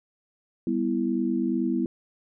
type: chord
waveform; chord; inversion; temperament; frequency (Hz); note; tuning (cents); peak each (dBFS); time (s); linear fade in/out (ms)
sine; E minor; first; just; 197.78 / 247.2 / 329.6; G3 / B3 / E4; +16 / +2 / 0; -29 / -26 / -27; 0.67-1.86; 2
effects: none